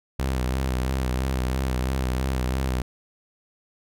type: tone with vibrato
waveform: sawtooth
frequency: 64.5 Hz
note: C2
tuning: 24 cents flat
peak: -19 dBFS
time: 0.19-2.82 s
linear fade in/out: 5 ms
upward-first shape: sine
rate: 3 Hz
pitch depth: 53 cents each way
effects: none